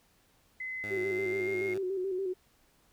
sine tone with pitch glide, 2040 to 2138 Hz, C7 to C7, -44 to +37 cents, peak -35 dBFS, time 0.6-1.74 s, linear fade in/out 5 ms, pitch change +81 cents, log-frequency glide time 0.98-1.61 s
10% pulse tone, 103.83 Hz, G#2, in tune, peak -34 dBFS, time 0.84-1.78 s, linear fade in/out 0 ms
sine tone with vibrato, 377.5 Hz, F#4, 35 cents sharp, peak -30 dBFS, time 0.9-2.34 s, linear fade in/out 20 ms, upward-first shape square, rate 7 Hz, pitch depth 51 cents each way
effects pink hiss -67 dBFS RMS until 2.92 s

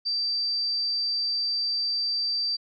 sine tone, 4669 Hz, D8, 11 cents flat, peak -24 dBFS, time 0.05-2.57 s, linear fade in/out 20 ms, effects none

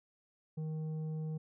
triangle tone with tanh clipping, 156.7 Hz, D#3, 13 cents sharp, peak -37 dBFS, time 0.57-1.38 s, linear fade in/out 10 ms, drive 11 dB, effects none

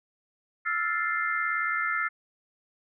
sine chord, F major seventh, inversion third, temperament equal, 1318.5 / 1396.9 / 1760 / 2093 Hz, E6 / F6 / A6 / C7, 0 / 0 / 0 / 0 cents, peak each -31 dBFS, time 0.65-2.09 s, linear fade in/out 20 ms, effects none

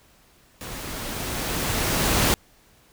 pink noise with level ramp, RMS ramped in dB -36 to -19 dBFS, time 0.61-2.34 s, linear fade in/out 0 ms, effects pink hiss -57 dBFS RMS until 2.92 s

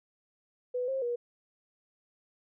sine tone with pitch steps, 496.7 / 533 / 480 Hz, B4 / C5 / B4, +10 / +32 / -49 cents, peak -29 dBFS, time 0.74-1.16 s, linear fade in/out 10 ms, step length 140 ms, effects none

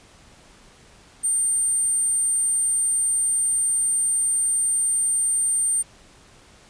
sine tone, 8870 Hz, C#9, in tune, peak -18 dBFS, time 1.23-5.83 s, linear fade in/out 20 ms, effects pink hiss -51 dBFS RMS until 6.69 s + resampled to 22050 Hz

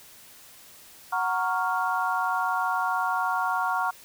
sine chord, Gb major seventh, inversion none, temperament equal, 740 / 932.3 / 1108.7 / 1396.9 Hz, Gb5 / Bb5 / Db6 / F6, 0 / 0 / 0 / 0 cents, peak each -29 dBFS, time 1.12-3.91 s, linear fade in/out 10 ms, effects white hiss -50 dBFS RMS until 4.04 s

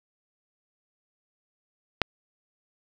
click, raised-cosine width 0.3 ms, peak -4 dBFS, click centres 2.017 s, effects none

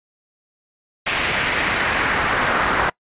brown noise with band-pass filter sweep, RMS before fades -20 dBFS, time 1.06-2.9 s, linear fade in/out 10 ms, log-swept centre 2400 to 1400 Hz, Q 1.7, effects noise-tail reverb RT60 0.1 s tail -24 dB re dry + resampled to 8000 Hz

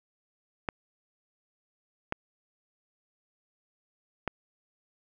clicks, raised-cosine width 0.5 ms, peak -14 dBFS, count 3, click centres 0.688 / 2.124 / 4.277 s, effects none

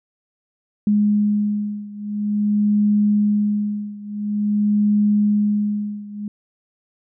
sine beating tone pair, 207.7 / 208.18 Hz, G#3 / G#3, 0 / +4 cents, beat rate 0.48 Hz, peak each -18 / -20 dBFS, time 0.87-6.28 s, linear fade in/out 2 ms, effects none

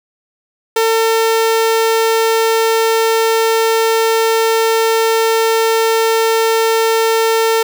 sawtooth tone, 450 Hz, A4, 39 cents sharp, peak -7 dBFS, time 0.76-7.63 s, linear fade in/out 5 ms, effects none

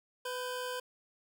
25% pulse tone pair together, 500 / 1564.6 Hz, B4 / G6, +21 / -4 cents, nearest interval octave + minor sixth, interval 1975 cents, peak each -33 / -39 dBFS, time 0.25-0.8 s, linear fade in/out 5 ms, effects none

